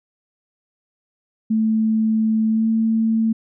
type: tone with pitch glide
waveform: sine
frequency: 220 to 223.5 Hz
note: A3 to A3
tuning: 0 to +27 cents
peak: -15 dBFS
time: 1.5-3.33 s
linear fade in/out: 10 ms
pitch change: +27 cents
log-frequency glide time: 2.49-2.67 s
effects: none